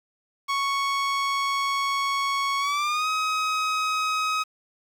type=tone with pitch glide; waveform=sawtooth; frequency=1108.7 to 1266.2 Hz; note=C#6 to D#6; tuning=0 to +30 cents; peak=-19 dBFS; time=0.48-4.44 s; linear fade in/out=20 ms; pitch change=+230 cents; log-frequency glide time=2.59-3.08 s; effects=low-pass 6000 Hz 12 dB/octave + 8-bit